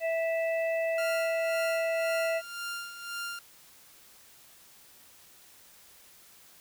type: harmonic tone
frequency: 657 Hz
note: E5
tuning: 6 cents flat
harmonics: 1 / 3 / 4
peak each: -27 / -37 / -39 dBFS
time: 0-2.42 s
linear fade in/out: 50 ms
type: tone with tremolo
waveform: sawtooth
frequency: 1396 Hz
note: F6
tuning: 1 cent flat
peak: -30 dBFS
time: 0.98-3.39 s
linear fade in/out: 2 ms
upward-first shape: sine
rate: 1.9 Hz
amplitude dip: 65%
effects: white hiss -56 dBFS RMS until 6.6 s